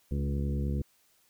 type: harmonic tone with a mistuned harmonic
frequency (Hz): 69.9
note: C#2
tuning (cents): +15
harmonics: 1 / 2 / 3 / 4 / 5 / 6 / 7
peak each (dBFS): -30 / -33 / -36 / -44 / -43 / -48 / -46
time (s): 0.11-0.82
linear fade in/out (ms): 5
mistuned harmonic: 3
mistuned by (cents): +28
effects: white hiss -67 dBFS RMS until 1.29 s